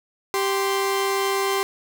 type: tone pair together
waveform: sawtooth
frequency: 391.4 / 1045 Hz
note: G4 / C6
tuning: -3 / -2 cents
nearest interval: octave + perfect fourth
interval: 1701 cents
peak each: -18 / -22 dBFS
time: 0.34-1.63 s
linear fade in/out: 0 ms
effects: none